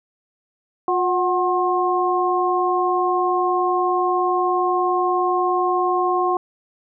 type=tone cluster; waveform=sine; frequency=356.9 / 740 / 1070 Hz; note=F4 / F#5 / C6; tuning=+38 / 0 / +38 cents; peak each=-21 dBFS; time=0.88-6.37 s; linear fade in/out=2 ms; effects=none